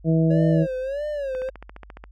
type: harmonic tone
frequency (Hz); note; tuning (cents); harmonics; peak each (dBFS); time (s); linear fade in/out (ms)
161.9; E3; -31; 1 / 2 / 3 / 4; -17 / -23 / -27 / -29; 0.04-0.67; 50
type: tone with vibrato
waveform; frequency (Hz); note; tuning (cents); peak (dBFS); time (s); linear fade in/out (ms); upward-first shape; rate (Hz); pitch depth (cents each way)
triangle; 554.4; C#5; 0; -23; 0.3-1.5; 10; sine; 1.6; 140
type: click train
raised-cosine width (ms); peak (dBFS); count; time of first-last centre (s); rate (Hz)
0.5; -24; 11; 1.35-2.04; 14.5
effects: added 50 Hz sine -44 dBFS peak until 2.11 s